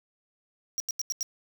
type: tone bursts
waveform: square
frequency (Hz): 5690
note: F8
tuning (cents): +31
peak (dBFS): -28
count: 5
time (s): 0.78-1.229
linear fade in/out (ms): 0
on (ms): 21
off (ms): 86
effects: none